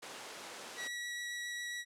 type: noise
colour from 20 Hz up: pink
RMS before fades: -45 dBFS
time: 0.02-0.88 s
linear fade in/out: 10 ms
type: tone with vibrato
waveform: sawtooth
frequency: 1929 Hz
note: B6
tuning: 41 cents flat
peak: -35 dBFS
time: 0.76-1.85 s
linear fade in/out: 50 ms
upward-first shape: sine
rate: 7.3 Hz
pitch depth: 8 cents each way
effects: high-pass 400 Hz 12 dB/octave + low-pass 9000 Hz 12 dB/octave

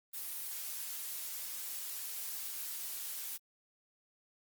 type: noise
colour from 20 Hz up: blue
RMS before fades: -41 dBFS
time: 0.13-3.38 s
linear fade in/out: 20 ms
effects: Opus 32 kbps

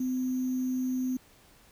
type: tone with sample-and-hold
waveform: sine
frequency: 256.1 Hz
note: C4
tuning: 37 cents flat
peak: -27 dBFS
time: 0-1.17 s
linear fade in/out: 5 ms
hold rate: 6300 Hz
effects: pink hiss -59 dBFS RMS until 1.71 s

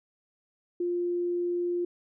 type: tone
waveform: sine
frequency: 350.6 Hz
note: F4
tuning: 7 cents sharp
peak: -26 dBFS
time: 0.8-1.85 s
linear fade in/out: 5 ms
effects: none

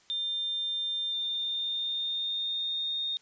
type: tone with pitch glide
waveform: sine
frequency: 3600 to 3678 Hz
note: A7 to A#7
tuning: +39 to -24 cents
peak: -29 dBFS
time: 0.1-3.17 s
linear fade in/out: 0 ms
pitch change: +37 cents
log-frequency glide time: 1.06-3.02 s
effects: white hiss -62 dBFS RMS until 3.21 s + resampled to 16000 Hz

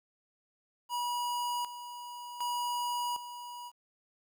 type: tone with tremolo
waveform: square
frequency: 968 Hz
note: B5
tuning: 35 cents flat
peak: -32 dBFS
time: 0.89-3.72 s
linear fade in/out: 50 ms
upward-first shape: square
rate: 0.66 Hz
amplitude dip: 70%
effects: 11-bit

